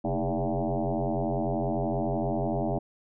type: tone with frequency modulation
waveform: sine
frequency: 222.5 Hz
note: A3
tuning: 20 cents sharp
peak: -25 dBFS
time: 0.04-2.79 s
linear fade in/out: 10 ms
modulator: 90.3 Hz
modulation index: 6.1
effects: none